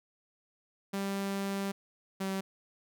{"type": "tone pair in turn", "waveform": "sawtooth", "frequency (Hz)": [197, 192.61], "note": ["G3", "G3"], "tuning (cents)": [9, -30], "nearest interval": "unison", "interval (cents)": 39, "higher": "first", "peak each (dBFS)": -28, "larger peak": "neither", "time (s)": [[0.93, 1.72], [2.2, 2.41]], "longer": "first", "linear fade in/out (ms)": 10, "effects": []}